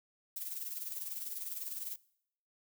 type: noise with tremolo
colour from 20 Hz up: violet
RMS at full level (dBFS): -38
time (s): 0.36-1.96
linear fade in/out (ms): 5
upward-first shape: triangle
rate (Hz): 20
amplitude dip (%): 70
effects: noise-tail reverb RT60 0.7 s tail -22 dB re dry